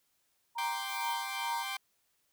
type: tone with tremolo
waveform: sine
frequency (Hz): 936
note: A#5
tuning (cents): +7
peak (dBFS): -31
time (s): 0.55-1.64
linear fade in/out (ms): 20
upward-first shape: triangle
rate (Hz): 2.3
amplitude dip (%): 100
type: chord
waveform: 15% pulse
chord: G suspended fourth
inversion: none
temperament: equal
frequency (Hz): 784 / 1046.5 / 1174.7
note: G5 / C6 / D6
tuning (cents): 0 / 0 / 0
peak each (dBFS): -33 / -34 / -36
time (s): 0.58-1.77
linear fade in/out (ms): 5
type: noise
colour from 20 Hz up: violet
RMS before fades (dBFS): -48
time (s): 0.89-1.14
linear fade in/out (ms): 2
effects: white hiss -75 dBFS RMS until 2.32 s